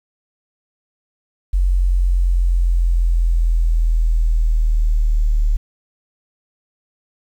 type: linear sweep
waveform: sine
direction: down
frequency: 45.66 to 37.37 Hz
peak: -12 dBFS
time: 1.53-5.57 s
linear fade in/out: 10 ms
effects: 8-bit